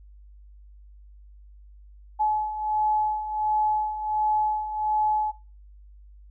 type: beating tone pair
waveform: sine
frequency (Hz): 853 / 854.4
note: G#5 / G#5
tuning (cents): +46 / +49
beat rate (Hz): 1.4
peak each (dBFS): -29 / -23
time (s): 2.19-5.32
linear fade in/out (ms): 20
effects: noise-tail reverb RT60 0.3 s tail -18 dB re dry + added 50 Hz sine -46 dBFS peak until 6.3 s